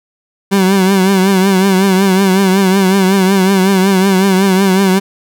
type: tone with vibrato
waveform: 30% pulse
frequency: 191.5 Hz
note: G3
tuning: 40 cents flat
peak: -5 dBFS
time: 0.51-5 s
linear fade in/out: 20 ms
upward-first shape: triangle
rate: 5.4 Hz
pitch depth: 80 cents each way
effects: none